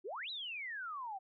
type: exponential two-way sweep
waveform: sine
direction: up then down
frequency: 330 to 4040 to 741 Hz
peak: -40 dBFS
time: 0.04-1.19 s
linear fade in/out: 20 ms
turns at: 0.3 s
effects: none